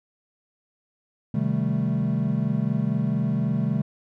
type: chord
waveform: triangle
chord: A half-diminished seventh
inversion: first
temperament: equal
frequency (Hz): 130.81 / 155.56 / 196 / 220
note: C3 / Eb3 / G3 / A3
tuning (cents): 0 / 0 / 0 / 0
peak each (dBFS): -25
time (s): 1.34-3.82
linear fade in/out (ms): 5
effects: none